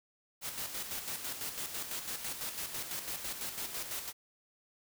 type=noise with tremolo; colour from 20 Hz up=white; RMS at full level=-38 dBFS; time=0.41-4.13 s; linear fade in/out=50 ms; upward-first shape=square; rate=6 Hz; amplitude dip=50%; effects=none